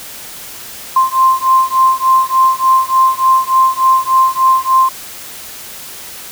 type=beating tone pair; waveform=sine; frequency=1046.5 / 1049.9 Hz; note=C6 / C6; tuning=0 / +6 cents; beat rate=3.4 Hz; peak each=-11 dBFS; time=0.96-4.89 s; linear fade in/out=5 ms; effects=white hiss -30 dBFS RMS until 6.31 s